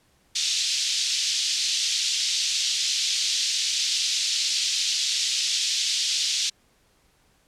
pink band-pass noise, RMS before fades -25 dBFS, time 0.35-6.5 s, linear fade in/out 10 ms, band 3300 to 6500 Hz, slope 24 dB/octave, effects pink hiss -63 dBFS RMS until 7.47 s + low-pass 12000 Hz 12 dB/octave

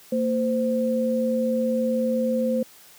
sine tone pair together, 229 / 517.2 Hz, A#3 / C5, -31 / -20 cents, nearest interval octave + major second, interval 1411 cents, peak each -23 dBFS, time 0.12-2.63 s, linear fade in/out 5 ms, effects white hiss -50 dBFS RMS until 2.98 s + high-pass 100 Hz 12 dB/octave

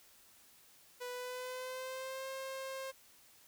sawtooth tone with pitch glide, 493.9 to 532.4 Hz, B4 to C5, 0 to +30 cents, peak -37 dBFS, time 1-2.92 s, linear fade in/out 20 ms, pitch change +130 cents, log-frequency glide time 1.1-2.28 s, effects white hiss -63 dBFS RMS until 3.47 s

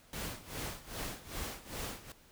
pink noise with tremolo, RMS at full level -39 dBFS, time 0.13-2.12 s, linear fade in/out 2 ms, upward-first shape sine, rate 2.5 Hz, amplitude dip 85%, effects pink hiss -62 dBFS RMS until 2.31 s

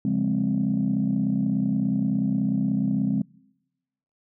sine chord, Db major seventh, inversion none, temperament equal with one note detuned, 138.59 / 174.61 / 205 / 261.6 Hz, Db3 / F3 / Ab3 / C4, 0 / 0 / -22 / 0 cents, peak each -29 / -28 / -23 / -25 dBFS, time 0.05-3.22 s, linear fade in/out 2 ms, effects noise-tail reverb RT60 1.0 s tail -26 dB re dry + tanh soft clip ceiling -14 dBFS

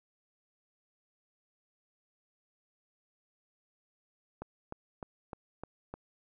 click train, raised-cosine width 1 ms, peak -26 dBFS, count 6, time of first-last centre 4.42-5.94 s, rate 3.29 Hz, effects none

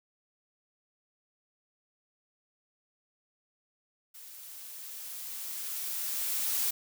blue noise with level ramp, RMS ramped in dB -49 to -29 dBFS, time 4.14-6.71 s, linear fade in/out 10 ms, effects none

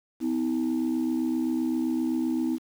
sine tone pair together, 252.3 / 320 Hz, B3 / D#4, +37 / +49 cents, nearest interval major third, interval 412 cents, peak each -25 dBFS, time 0.2-2.59 s, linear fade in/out 50 ms, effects tanh soft clip ceiling -20 dBFS + 8-bit

